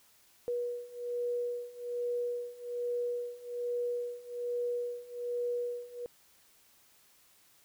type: beating tone pair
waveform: sine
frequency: 483 / 484.2 Hz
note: B4 / B4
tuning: -39 / -34 cents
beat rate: 1.2 Hz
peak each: -37 / -35 dBFS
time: 0.48-6.06 s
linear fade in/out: 0 ms
effects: white hiss -64 dBFS RMS until 7.64 s